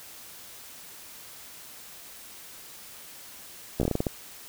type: slowing click train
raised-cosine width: 2 ms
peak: -12 dBFS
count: 9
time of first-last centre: 3.8-4.068 s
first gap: 14 ms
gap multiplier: 1.24
effects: white hiss -46 dBFS RMS until 4.48 s